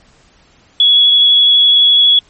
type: tone with vibrato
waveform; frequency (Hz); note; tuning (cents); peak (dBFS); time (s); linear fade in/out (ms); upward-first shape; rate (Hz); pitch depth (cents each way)
sine; 3369; G#7; +24; -5; 0.8-2.19; 2; sine; 12; 10
effects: pink hiss -49 dBFS RMS until 2.29 s + MP3 32 kbps